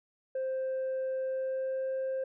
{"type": "tone with pitch glide", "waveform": "sine", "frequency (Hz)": [524, 527.6], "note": ["C5", "C5"], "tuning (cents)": [2, 14], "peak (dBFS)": -28, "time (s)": [0.35, 2.24], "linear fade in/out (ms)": 5, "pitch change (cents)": 12, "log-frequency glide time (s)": [1.19, 1.92], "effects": ["tanh soft clip ceiling -29 dBFS"]}